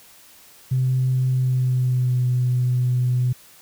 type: tone with pitch glide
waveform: sine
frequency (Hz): 129 to 124.89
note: C3 to B2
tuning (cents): -24 to +20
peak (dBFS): -16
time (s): 0.71-3.33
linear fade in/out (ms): 10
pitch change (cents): -56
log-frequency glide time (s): 1.33-2.26
effects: tanh soft clip ceiling -12 dBFS + white hiss -49 dBFS RMS until 3.61 s